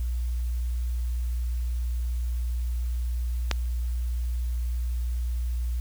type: click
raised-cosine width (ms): 0.2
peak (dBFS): -7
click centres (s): 3.513
effects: added 60 Hz sine -25 dBFS peak until 5.8 s + white hiss -52 dBFS RMS until 5.8 s